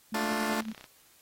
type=tone with tremolo; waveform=sine; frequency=220 Hz; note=A3; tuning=in tune; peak=-32 dBFS; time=0.12-0.73 s; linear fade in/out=5 ms; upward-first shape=triangle; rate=11 Hz; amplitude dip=75%
type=chord; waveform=10% pulse; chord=D minor; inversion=second; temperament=just; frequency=220.2 / 293.7 / 352.4 Hz; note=A3 / D4 / F4; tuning=+2 / 0 / +16 cents; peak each=-26 dBFS; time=0.14-0.61 s; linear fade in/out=5 ms
type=click train; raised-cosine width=0.2 ms; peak=-29 dBFS; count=16; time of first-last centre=0.37-0.842 s; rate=31.8 Hz
effects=white hiss -61 dBFS RMS until 1.21 s + AAC 48 kbps